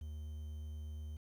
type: tone with quantisation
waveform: triangle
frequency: 75.7 Hz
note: D#2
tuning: 47 cents flat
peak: -40 dBFS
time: 0.01-1.17 s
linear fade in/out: 5 ms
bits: 11
effects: none